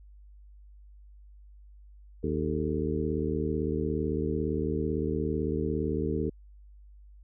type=harmonic tone with a mistuned harmonic; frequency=77.78 Hz; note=D#2; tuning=in tune; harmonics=1 / 2 / 3 / 4 / 5 / 6; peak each=-34 / -34 / -34 / -34 / -34 / -34 dBFS; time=2.23-6.3 s; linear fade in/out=10 ms; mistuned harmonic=6; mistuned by=-82 cents; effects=added 50 Hz sine -49 dBFS peak until 7.23 s